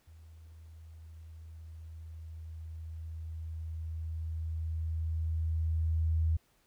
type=tone with level ramp; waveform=sine; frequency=80.5 Hz; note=E2; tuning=41 cents flat; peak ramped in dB=-51 to -25 dBFS; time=0.07-6.37 s; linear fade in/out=10 ms; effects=pink hiss -70 dBFS RMS until 6.66 s